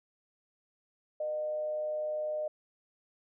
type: tone with frequency modulation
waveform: sine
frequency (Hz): 610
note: D#5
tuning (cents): -34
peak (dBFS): -31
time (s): 1.2-2.48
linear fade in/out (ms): 5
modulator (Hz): 132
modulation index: 0.22
effects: none